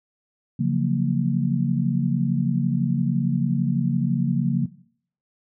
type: chord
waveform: sine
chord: Gb major seventh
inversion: second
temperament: just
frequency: 138.75 / 173.43 / 185 / 231.2 Hz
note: Db3 / F3 / Gb3 / Bb3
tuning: +2 / -12 / 0 / -14 cents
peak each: -23 / -25 / -27 / -24 dBFS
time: 0.59-4.66 s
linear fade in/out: 10 ms
effects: noise-tail reverb RT60 0.6 s tail -19 dB re dry